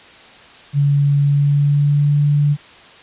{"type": "tone with pitch glide", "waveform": "sine", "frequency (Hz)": [142.5, 145.75], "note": ["C#3", "D3"], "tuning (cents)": [48, -13], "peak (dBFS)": -11, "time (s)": [0.73, 2.57], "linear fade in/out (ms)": 50, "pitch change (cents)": 39, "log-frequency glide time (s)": [1.23, 2.21], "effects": ["white hiss -42 dBFS RMS until 3.02 s", "resampled to 8000 Hz"]}